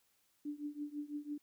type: tone with tremolo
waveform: sine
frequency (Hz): 293.7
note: D4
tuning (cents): 0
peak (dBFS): -36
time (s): 0.45-1.38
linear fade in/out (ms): 5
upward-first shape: triangle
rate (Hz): 6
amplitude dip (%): 95
effects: white hiss -75 dBFS RMS until 1.42 s